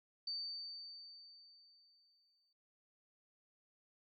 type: tone with exponential decay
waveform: sine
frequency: 4585 Hz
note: D8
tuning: 42 cents flat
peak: -38 dBFS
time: 0.27-2.53 s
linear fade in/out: 5 ms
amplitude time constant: 490 ms
effects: none